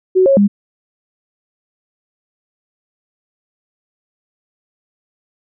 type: tone with pitch steps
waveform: sine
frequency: 373.3 / 547 / 202.4 Hz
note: F#4 / C#5 / G#3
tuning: +15 / -23 / -44 cents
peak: -7 dBFS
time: 0.15-0.48 s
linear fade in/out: 20 ms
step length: 110 ms
effects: none